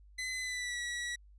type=tone with pitch glide; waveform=sawtooth; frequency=2026 to 1933.4 Hz; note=B6 to B6; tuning=+44 to -37 cents; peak=-32 dBFS; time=0.18-1.16 s; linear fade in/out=10 ms; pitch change=-81 cents; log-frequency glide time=0.39-0.8 s; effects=added 50 Hz sine -55 dBFS peak until 1.38 s + resampled to 22050 Hz